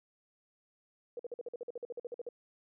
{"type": "tone bursts", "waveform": "sine", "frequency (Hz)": 480.6, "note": "B4", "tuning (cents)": -47, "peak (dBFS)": -37, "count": 16, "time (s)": [1.17, 2.289], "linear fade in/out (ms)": 2, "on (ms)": 24, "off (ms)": 49, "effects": []}